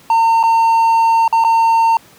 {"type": "tone with dropouts", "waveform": "triangle", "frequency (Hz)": 910, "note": "A#5", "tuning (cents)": -42, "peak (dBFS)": -7, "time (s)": [0.1, 1.97], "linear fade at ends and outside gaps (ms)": 2, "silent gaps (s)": [[0.43, 0.436], [1.279, 1.326], [1.44, 1.447]], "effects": ["pink hiss -45 dBFS RMS until 2.18 s", "high-pass 100 Hz 12 dB/octave"]}